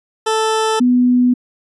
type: tone pair in turn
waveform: 20% pulse / sine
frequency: 440 / 247.7 Hz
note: A4 / B3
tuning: 0 / +5 cents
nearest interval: minor seventh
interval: 995 cents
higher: first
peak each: -9 dBFS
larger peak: neither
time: 0.26-0.8 / 0.8-1.34 s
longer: neither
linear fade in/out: 10 ms
effects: resampled to 24000 Hz